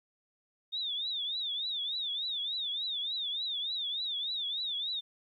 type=tone with vibrato; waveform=sine; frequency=3635 Hz; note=A#7; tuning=44 cents flat; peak=-32 dBFS; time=0.72-5.01 s; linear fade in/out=20 ms; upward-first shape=triangle; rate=3.4 Hz; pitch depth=170 cents each way; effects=12-bit